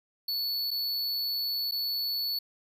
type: tone with dropouts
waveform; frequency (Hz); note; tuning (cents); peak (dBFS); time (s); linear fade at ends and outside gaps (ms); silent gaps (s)
square; 4435; C#8; 0; -29; 0.28-2.39; 5; 0.707-0.712 / 1.712-1.72
effects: none